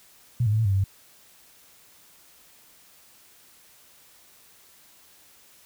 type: tone with pitch steps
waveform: sine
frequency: 120.6 / 104.5 / 108.5 / 112.7 / 98.8 / 96.6 / 97.2 Hz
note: B2 / G#2 / A2 / A2 / G2 / G2 / G2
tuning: -41 / +11 / -24 / +42 / +14 / -25 / -14 cents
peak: -19 dBFS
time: 0.4-0.841 s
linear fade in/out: 5 ms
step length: 63 ms
effects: white hiss -55 dBFS RMS until 5.65 s